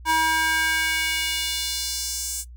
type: tone with high-pass filter sweep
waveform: square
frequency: 320 Hz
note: D#4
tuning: 49 cents sharp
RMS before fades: -24 dBFS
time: 0.05-2.45 s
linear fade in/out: 50 ms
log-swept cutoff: 930 to 7600 Hz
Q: 1.9
effects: noise-tail reverb RT60 0.1 s tail -17 dB re dry + added 60 Hz sine -39 dBFS peak until 2.56 s